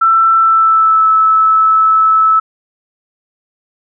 sine tone with pitch glide, 1335 to 1305.3 Hz, E6 to E6, +22 to -17 cents, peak -6 dBFS, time 0.01-2.4 s, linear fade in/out 10 ms, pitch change -39 cents, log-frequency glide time 0.36-1.08 s, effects none

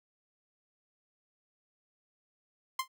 sawtooth tone with exponential decay, 1046.5 Hz, C6, in tune, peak -23 dBFS, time 2.79-2.88 s, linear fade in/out 5 ms, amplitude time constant 18 ms, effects none

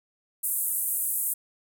white band-pass noise, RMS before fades -28 dBFS, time 0.43-1.34 s, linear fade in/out 10 ms, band 8500 to 15000 Hz, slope 48 dB/octave, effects none

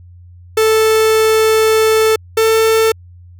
45% pulse tone pair in turn, 439.6 / 445 Hz, A4 / A4, -2 / +20 cents, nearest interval unison, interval 22 cents, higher second, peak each -9 dBFS, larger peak neither, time 0.57-2.16 / 2.37-2.92 s, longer first, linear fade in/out 5 ms, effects added 88 Hz sine -36 dBFS peak until 3.39 s

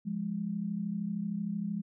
sine tone pair together, 174.65 / 207.7 Hz, F3 / G#3, 0 / 0 cents, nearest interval minor third, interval 300 cents, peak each -36 / -33 dBFS, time 0.05-1.82 s, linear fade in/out 20 ms, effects none

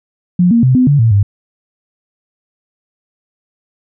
sine tone with pitch steps, 178 / 233 / 128.8 / 253.3 / 143.7 / 113.8 / 100.6 Hz, F3 / A#3 / C3 / B3 / D3 / A#2 / G2, +33 / -1 / -27 / +44 / -37 / -41 / +45 cents, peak -6 dBFS, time 0.39-1.23 s, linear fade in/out 5 ms, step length 120 ms, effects none

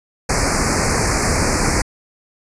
pink band-stop noise, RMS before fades -17 dBFS, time 0.29-1.82 s, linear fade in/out 5 ms, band 2400 to 4500 Hz, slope 96 dB/octave, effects resampled to 22050 Hz

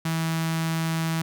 sawtooth tone with notch filter, 162.8 Hz, E3, 21 cents flat, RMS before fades -26 dBFS, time 0.05-1.22 s, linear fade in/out 5 ms, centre 450 Hz, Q 0.83, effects none

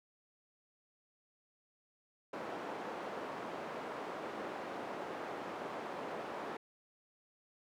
white band-pass noise, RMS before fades -43 dBFS, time 2.33-6.57 s, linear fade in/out 5 ms, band 270 to 880 Hz, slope 12 dB/octave, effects none

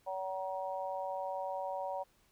harmonic tone, 189.1 Hz, F#3, 38 cents sharp, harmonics 3 / 4 / 5, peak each -39 / -40 / -41 dBFS, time 0.06-2.04 s, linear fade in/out 20 ms, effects pink hiss -70 dBFS RMS until 2.31 s

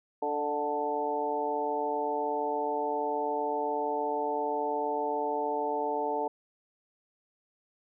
harmonic tone with a mistuned harmonic, 146.9 Hz, D3, 1 cent sharp, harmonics 2 / 3 / 4 / 5 / 6, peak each -39 / -33 / -36 / -35 / -32 dBFS, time 0.22-6.28 s, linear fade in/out 5 ms, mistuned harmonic 4, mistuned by +24 cents, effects none

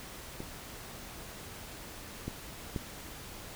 clicks, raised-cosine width 3 ms, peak -27 / -22 / -20 dBFS, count 3, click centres 0.404 / 2.28 / 2.762 s, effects pink hiss -46 dBFS RMS until 3.55 s

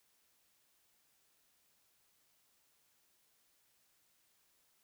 silence, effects white hiss -74 dBFS RMS until 4.83 s

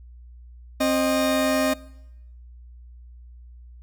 40% pulse tone pair together, 264.3 / 617 Hz, C4 / D#5, +18 / -15 cents, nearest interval octave + minor third, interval 1467 cents, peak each -21 dBFS, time 0.8-1.74 s, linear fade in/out 10 ms, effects noise-tail reverb RT60 0.9 s tail -22 dB re dry + added 60 Hz sine -42 dBFS peak until 3.82 s

